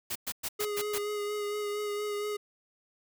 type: noise bursts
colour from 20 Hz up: white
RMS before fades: -34 dBFS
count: 6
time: 0.1-0.986 s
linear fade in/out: 10 ms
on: 56 ms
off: 110 ms
type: tone with vibrato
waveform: square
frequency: 415.3 Hz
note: G#4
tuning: in tune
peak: -32 dBFS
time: 0.59-2.37 s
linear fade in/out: 10 ms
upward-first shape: sine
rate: 4.3 Hz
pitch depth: 20 cents each way
effects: none